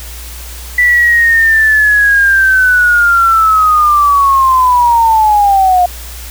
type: linear sweep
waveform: sine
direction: down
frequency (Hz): 1975.5 to 708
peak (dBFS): -5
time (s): 0.78-5.86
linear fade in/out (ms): 5
effects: added 60 Hz sine -26 dBFS peak until 6.3 s + white hiss -30 dBFS RMS until 6.3 s